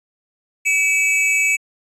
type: tone pair together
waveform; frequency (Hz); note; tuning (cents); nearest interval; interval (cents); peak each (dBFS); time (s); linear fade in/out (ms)
square; 2279 / 2600; C#7 / E7; +47 / -24; major second; 229; -18; 0.65-1.57; 20
effects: resampled to 24000 Hz